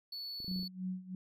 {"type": "tone", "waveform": "triangle", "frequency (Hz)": 4435, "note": "C#8", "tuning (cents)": 0, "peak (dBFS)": -39, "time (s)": [0.12, 0.68], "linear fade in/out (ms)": 5}
{"type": "clicks", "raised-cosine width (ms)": 3, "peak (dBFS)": -39, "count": 7, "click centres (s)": [0.403, 0.445, 0.481, 0.514, 0.561, 0.593, 0.63]}
{"type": "tone with tremolo", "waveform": "sine", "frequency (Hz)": 185, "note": "F#3", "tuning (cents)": 0, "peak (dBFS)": -34, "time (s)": [0.48, 1.15], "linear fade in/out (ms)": 2, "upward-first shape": "sine", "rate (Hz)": 3.1, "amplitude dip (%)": 85}
{"effects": []}